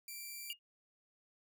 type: tone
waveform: 5% pulse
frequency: 2349 Hz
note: D7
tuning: in tune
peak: -35 dBFS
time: 0.08-0.53 s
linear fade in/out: 2 ms
type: tone with exponential decay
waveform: sine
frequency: 2847 Hz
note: F7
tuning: 33 cents sharp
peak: -35 dBFS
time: 0.5-0.59 s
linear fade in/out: 1 ms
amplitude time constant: 18 ms
effects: none